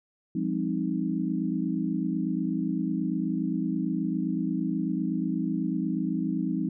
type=chord; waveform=sine; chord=F minor seventh; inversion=none; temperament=equal with one note detuned; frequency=174.61 / 202.7 / 261.6 / 311.1 Hz; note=F3 / Ab3 / C4 / Eb4; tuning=0 / -42 / 0 / 0 cents; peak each=-31 dBFS; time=0.35-6.69 s; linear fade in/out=5 ms; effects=none